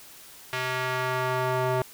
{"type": "tone with band-pass filter sweep", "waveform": "square", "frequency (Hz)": 128.2, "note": "C3", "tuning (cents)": -35, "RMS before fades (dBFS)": -27, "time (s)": [0.53, 1.82], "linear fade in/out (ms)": 0, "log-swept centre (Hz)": [2100, 700], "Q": 1, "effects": ["white hiss -48 dBFS RMS until 1.93 s"]}